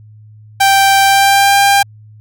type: tone with pitch glide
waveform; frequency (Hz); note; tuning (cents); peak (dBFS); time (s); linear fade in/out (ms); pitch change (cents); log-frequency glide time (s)
sawtooth; 784 to 797.7; G5 to G5; 0 to +30; -3; 0.6-1.83; 10; +30; 1.03-1.57
effects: added 107 Hz sine -36 dBFS peak until 2.2 s